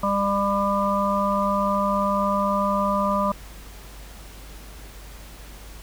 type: harmonic tone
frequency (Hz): 199.6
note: G3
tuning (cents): +32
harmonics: 1 / 3 / 5 / 6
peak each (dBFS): -25 / -25 / -25 / -25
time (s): 0.03-3.32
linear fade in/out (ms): 5
effects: added 50 Hz sine -40 dBFS peak until 5.82 s + pink hiss -45 dBFS RMS until 5.82 s